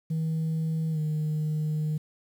sine tone with pitch glide, 160 to 153.66 Hz, D#3 to D#3, +49 to -21 cents, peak -23 dBFS, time 0.1-1.98 s, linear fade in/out 10 ms, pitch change -70 cents, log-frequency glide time 0.91-0.99 s, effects tanh soft clip ceiling -24 dBFS + 9-bit

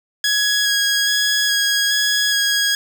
15% pulse tone with vibrato, 1661.2 Hz, G#6, in tune, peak -9 dBFS, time 0.24-2.75 s, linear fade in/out 2 ms, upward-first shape square, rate 1.2 Hz, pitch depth 11 cents each way, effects none

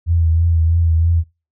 sine tone with vibrato, 82.8 Hz, E2, 8 cents sharp, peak -11 dBFS, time 0.06-1.24 s, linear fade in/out 50 ms, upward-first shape triangle, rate 3.1 Hz, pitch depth 49 cents each way, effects noise-tail reverb RT60 0.3 s tail -24 dB re dry

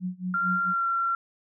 sine tone with tremolo, 182.4 Hz, F#3, 24 cents flat, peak -26 dBFS, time 0-0.74 s, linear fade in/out 50 ms, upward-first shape sine, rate 4.4 Hz, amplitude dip 95%
sine tone with pitch glide, 1383 to 1364.7 Hz, F6 to F6, -17 to -40 cents, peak -23 dBFS, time 0.34-1.15 s, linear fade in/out 2 ms, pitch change -23 cents, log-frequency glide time 0.63-0.87 s
effects none

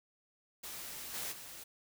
white noise with level steps, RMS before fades -45 / -40 / -49 dBFS, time 0.63-1.64 s, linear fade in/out 10 ms, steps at 1.13 / 1.31 s, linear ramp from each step 20 ms, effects none

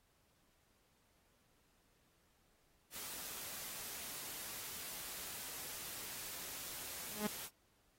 white noise, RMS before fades -47 dBFS, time 2.91-7.5 s, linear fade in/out 50 ms
sawtooth tone with exponential growth, 210.4 Hz, G#3, 23 cents sharp, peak -29 dBFS, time 7.07-7.27 s, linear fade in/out 5 ms, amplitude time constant 43 ms
effects pink hiss -75 dBFS RMS until 7.98 s + AAC 48 kbps

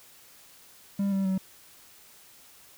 triangle tone with pitch steps, 198.7 / 194.05 / 189.51 Hz, G3 / G3 / F#3, +24 / -17 / +42 cents, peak -22 dBFS, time 0.99-1.38 s, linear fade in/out 5 ms, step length 130 ms, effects white hiss -54 dBFS RMS until 2.77 s

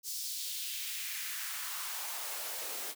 white noise with high-pass filter sweep, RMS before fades -39 dBFS, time 0.03-2.95 s, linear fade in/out 50 ms, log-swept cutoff 5600 to 360 Hz, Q 1.7, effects none

